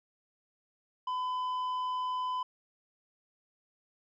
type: tone with tanh clipping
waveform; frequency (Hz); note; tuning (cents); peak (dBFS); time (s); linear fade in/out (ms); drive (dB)
sine; 1008; B5; +35; -32; 1.07-2.43; 5; 6
effects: none